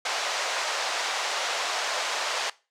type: band-pass noise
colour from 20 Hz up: pink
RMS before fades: -29 dBFS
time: 0.05-2.5 s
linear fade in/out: 5 ms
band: 600 to 6800 Hz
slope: 24 dB/octave
effects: noise-tail reverb RT60 0.3 s tail -20 dB re dry